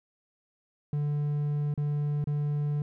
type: tone with dropouts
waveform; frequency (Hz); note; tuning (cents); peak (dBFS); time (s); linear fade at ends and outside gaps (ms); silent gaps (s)
triangle; 146.83; D3; 0; -24; 0.93-2.82; 2; 1.74-1.776 / 2.242-2.272
effects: none